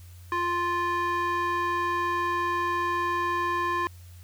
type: tone with band-pass filter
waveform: square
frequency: 349.2 Hz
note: F4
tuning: in tune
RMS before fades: -27 dBFS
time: 0.32-3.87 s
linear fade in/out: 0 ms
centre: 1300 Hz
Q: 3.4
effects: added 88 Hz sine -44 dBFS peak until 4.23 s + white hiss -57 dBFS RMS until 4.23 s